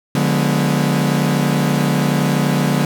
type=chord; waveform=40% pulse; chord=D diminished seventh; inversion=none; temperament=equal with one note detuned; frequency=146.83 / 178.8 / 207.7 / 246.9 Hz; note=D3 / F3 / Ab3 / Cb4; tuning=0 / +41 / 0 / 0 cents; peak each=-17 / -19 / -21 / -20 dBFS; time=0.15-2.85 s; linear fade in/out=2 ms; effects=none